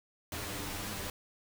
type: noise with comb filter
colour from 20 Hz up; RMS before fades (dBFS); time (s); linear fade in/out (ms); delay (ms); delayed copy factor
pink; -39; 0.32-1.1; 2; 10; +0.95
effects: none